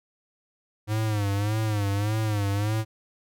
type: tone with vibrato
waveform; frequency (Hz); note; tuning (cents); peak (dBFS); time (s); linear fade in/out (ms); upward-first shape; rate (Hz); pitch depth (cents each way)
square; 104.6; G#2; +13; -24; 0.87-2.85; 50; sine; 1.7; 90
effects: none